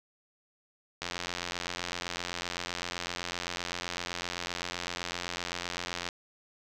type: click train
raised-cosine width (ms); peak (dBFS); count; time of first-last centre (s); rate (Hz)
0.2; -16; 446; 1.02-6.088; 87.8
effects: none

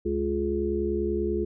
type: harmonic tone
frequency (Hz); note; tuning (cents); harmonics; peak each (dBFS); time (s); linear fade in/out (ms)
70.3; C#2; +25; 1 / 3 / 5 / 6; -32 / -32 / -27 / -30; 0.05-1.45; 10
effects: none

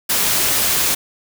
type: noise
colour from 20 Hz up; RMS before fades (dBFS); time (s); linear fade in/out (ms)
white; -17; 0.09-0.95; 10
effects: none

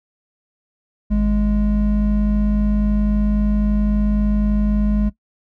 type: tone pair together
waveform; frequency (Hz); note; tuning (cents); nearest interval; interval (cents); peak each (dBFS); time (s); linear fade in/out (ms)
triangle; 51.86 / 208.1; G#1 / G#3; -2 / +4; 2 octaves; 2406; -15; 1.1-5.1; 20
effects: noise-tail reverb RT60 0.1 s tail -17 dB re dry

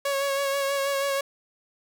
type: tone with vibrato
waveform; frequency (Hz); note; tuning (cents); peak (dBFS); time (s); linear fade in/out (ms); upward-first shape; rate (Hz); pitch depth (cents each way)
sawtooth; 554.4; C#5; 0; -20; 0.05-1.21; 5; sine; 6.2; 25
effects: none

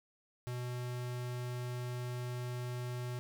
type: tone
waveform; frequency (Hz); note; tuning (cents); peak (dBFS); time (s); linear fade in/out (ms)
square; 123.47; B2; 0; -38; 0.47-3.19; 0
effects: none

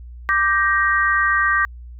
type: chord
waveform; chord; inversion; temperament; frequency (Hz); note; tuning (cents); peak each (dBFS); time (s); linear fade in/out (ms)
sine; G minor; second; just; 1176 / 1568 / 1881.6; D6 / G6 / Bb6; +2 / 0 / +16; -19; 0.29-1.65; 0
effects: added 60 Hz sine -34 dBFS peak until 1.99 s

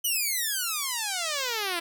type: exponential sweep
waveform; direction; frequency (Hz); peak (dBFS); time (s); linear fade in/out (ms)
5% pulse; down; 3024 to 330; -16; 0.04-1.8; 10
effects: none

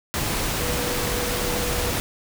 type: tone in noise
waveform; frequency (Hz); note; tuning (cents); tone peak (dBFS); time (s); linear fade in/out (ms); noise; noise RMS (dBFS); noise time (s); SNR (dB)
sine; 488.7; B4; -18; -30; 0.61-1.91; 0; pink; -25; 0.14-2; -8
effects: none

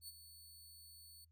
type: tone with ADSR envelope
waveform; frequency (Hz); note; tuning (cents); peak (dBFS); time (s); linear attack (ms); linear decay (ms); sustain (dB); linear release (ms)
15% pulse; 4445; C#8; +4; -40; 0.01-1.25; 71; 31; -10; 10
effects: noise-tail reverb RT60 0.1 s tail -25 dB re dry + added 81 Hz sine -67 dBFS peak until 1.31 s

